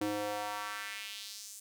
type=tone with high-pass filter sweep; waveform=square; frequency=103.83 Hz; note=G#2; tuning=in tune; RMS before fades=-39 dBFS; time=0.01-1.6 s; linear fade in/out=5 ms; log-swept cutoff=300 to 8100 Hz; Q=2; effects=none